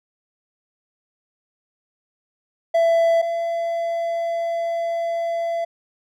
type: tone pair in turn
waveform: triangle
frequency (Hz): 667 / 674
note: E5 / E5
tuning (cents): +20 / +38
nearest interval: unison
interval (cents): 18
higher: second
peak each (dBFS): -12 / -19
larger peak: first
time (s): 2.74-3.22 / 3.22-5.65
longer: second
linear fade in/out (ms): 10
effects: none